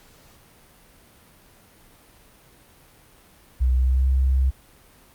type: tone with pitch glide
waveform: sine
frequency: 63.2 to 65.77 Hz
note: B1 to C2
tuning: +41 to +10 cents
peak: -16 dBFS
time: 3.6-4.51 s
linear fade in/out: 20 ms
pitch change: +69 cents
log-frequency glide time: 3.74-4.07 s
effects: pink hiss -53 dBFS RMS until 5.14 s + Opus 48 kbps